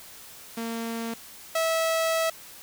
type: tone pair in turn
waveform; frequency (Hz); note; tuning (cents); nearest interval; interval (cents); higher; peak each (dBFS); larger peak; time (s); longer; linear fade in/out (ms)
sawtooth; 229.1 / 651; A#3 / E5; -30 / -22; octave + tritone; 1808; second; -26 / -19; second; 0.57-1.14 / 1.55-2.3; second; 5
effects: white hiss -46 dBFS RMS until 2.62 s